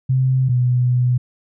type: tone pair in turn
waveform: sine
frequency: 130.4 / 124.31 Hz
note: C3 / B2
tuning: -5 / +12 cents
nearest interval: minor second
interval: 83 cents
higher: first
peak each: -13 dBFS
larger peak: neither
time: 0.09-0.49 / 0.49-1.18 s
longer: second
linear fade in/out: 10 ms
effects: none

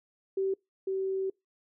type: tone pair in turn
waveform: sine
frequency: 385.8 / 383.4 Hz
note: G4 / G4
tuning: -28 / -38 cents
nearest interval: unison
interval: 10 cents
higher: first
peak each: -26 / -28 dBFS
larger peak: first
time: 0.37-0.54 / 0.87-1.3 s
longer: second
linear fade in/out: 5 ms
effects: noise-tail reverb RT60 0.2 s tail -26 dB re dry

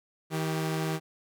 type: tone pair together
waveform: sawtooth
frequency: 159.29 / 392 Hz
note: D#3 / G4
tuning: +41 / 0 cents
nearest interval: octave + major third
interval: 1559 cents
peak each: -25 / -31 dBFS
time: 0.3-1 s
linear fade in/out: 50 ms
effects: none

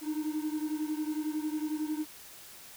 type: beating tone pair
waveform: triangle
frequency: 303.5 / 314.5 Hz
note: D#4 / D#4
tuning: -43 / +19 cents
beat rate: 11 Hz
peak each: -30 / -33 dBFS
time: 0.01-2.06 s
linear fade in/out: 50 ms
effects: tanh soft clip ceiling -23 dBFS + white hiss -50 dBFS RMS until 2.76 s

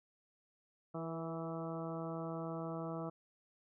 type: harmonic tone with a mistuned harmonic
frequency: 164.3 Hz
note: E3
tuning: 5 cents flat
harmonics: 1 / 2 / 3 / 4 / 5 / 6 / 7 / 8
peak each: -43 / -45 / -47 / -46 / -52 / -55 / -51 / -52 dBFS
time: 0.94-3.1 s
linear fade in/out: 10 ms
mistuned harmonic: 3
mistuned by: -23 cents
effects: none

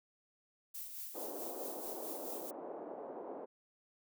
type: noise with tremolo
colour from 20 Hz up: violet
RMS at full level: -44 dBFS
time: 0.74-2.51 s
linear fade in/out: 10 ms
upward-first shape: sine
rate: 4.6 Hz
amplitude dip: 45%
type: band-pass noise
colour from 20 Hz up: white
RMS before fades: -46 dBFS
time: 1.14-3.46 s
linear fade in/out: 20 ms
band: 290 to 710 Hz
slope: 24 dB/octave
effects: none

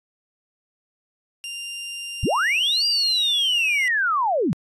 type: tone with pitch glide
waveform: sawtooth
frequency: 2791 to 2840 Hz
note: F7 to F7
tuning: -2 to +28 cents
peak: -27 dBFS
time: 1.44-3.88 s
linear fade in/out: 0 ms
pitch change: +30 cents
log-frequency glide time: 2.38-2.47 s
type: linear two-way sweep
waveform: sine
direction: up then down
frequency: 40.47 to 4814 to 129.9 Hz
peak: -18 dBFS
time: 2.23-4.53 s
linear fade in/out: 0 ms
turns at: 2.86 s
effects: resampled to 24000 Hz

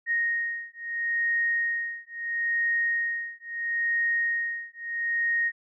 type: beating tone pair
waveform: sine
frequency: 1864.7 / 1865.45 Hz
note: A#6 / A#6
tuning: 0 / +1 cents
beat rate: 0.75 Hz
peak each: -28 dBFS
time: 0.06-5.52 s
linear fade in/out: 50 ms
effects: none

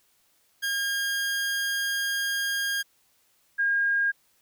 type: tone pair in turn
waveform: sawtooth / sine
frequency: 1620 / 1620 Hz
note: G#6 / G#6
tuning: -43 / -43 cents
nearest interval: unison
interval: 0 cents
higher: neither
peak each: -22 / -21 dBFS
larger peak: second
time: 0.62-2.83 / 3.58-4.12 s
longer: first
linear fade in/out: 20 ms
effects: white hiss -66 dBFS RMS until 4.41 s

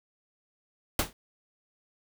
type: noise with exponential decay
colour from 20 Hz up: pink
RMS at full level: -21 dBFS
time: 0.99-1.13 s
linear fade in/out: 2 ms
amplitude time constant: 29 ms
effects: none

